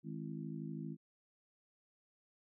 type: harmonic tone with a mistuned harmonic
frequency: 52.6 Hz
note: G#1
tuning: 23 cents sharp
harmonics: 3 / 4 / 5 / 6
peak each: -44 / -46 / -48 / -50 dBFS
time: 0.03-0.97 s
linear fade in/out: 50 ms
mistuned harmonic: 6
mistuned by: +91 cents
effects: none